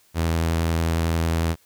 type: tone with vibrato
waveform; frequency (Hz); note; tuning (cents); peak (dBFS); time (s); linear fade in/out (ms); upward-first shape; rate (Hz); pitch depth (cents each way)
sawtooth; 82.41; E2; 0; -16; 0.14-1.56; 50; triangle; 11; 19
effects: white hiss -59 dBFS RMS until 1.65 s